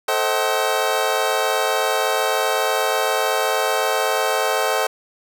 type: chord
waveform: 25% pulse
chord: A diminished seventh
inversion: none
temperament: just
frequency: 440 / 528 / 633.6 / 760.3 Hz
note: A4 / C5 / Eb5 / Gb5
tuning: 0 / +16 / +31 / +47 cents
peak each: -20 dBFS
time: 0.08-4.87 s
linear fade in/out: 5 ms
effects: none